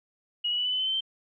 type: tone with pitch steps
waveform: sine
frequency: 2900 / 2930 / 2961 / 2992 / 3023 / 3055 / 3087 / 3119 Hz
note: F#7 / F#7 / F#7 / F#7 / F#7 / G7 / G7 / G7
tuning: -35 / -18 / +1 / +19 / +36 / -45 / -27 / -9 cents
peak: -25 dBFS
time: 0.44-1.008 s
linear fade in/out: 10 ms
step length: 71 ms
effects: none